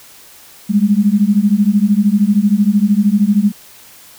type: beating tone pair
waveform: sine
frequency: 198.8 / 211.8 Hz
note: G3 / G#3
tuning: +25 / +34 cents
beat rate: 13 Hz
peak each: -12 dBFS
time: 0.69-3.52 s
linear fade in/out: 20 ms
effects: white hiss -41 dBFS RMS until 4.18 s